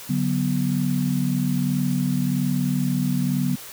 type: chord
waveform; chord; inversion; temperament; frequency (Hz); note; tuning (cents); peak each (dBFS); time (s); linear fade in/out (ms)
sine; B minor; first; equal with one note detuned; 143.81 / 185 / 246.9; D3 / F#3 / B3; -36 / 0 / 0; -24; 0.09-3.56; 10
effects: white hiss -39 dBFS RMS until 3.72 s